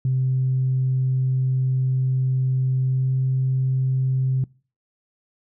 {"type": "tone with pitch glide", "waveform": "sine", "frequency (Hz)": [130.1, 130.93], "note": ["C3", "C3"], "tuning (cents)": [-9, 2], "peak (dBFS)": -17, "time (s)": [0.05, 4.44], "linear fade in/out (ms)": 2, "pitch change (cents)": 11, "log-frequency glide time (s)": [2.84, 3.13], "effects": ["noise-tail reverb RT60 0.4 s tail -25 dB re dry", "tanh soft clip ceiling -13 dBFS"]}